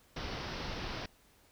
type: low-pass noise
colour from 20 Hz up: pink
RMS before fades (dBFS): -40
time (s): 0.16-1.06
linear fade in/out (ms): 5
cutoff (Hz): 5700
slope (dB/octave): 96
effects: pink hiss -65 dBFS RMS until 1.51 s